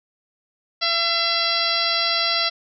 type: harmonic tone with a mistuned harmonic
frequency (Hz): 676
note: E5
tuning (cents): +43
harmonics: 1 / 2 / 3 / 4 / 5 / 6 / 7 / 8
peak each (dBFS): -29 / -27 / -28 / -30 / -27 / -25 / -24 / -29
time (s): 0.81-2.5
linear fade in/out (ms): 20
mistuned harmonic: 5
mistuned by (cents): -26
effects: none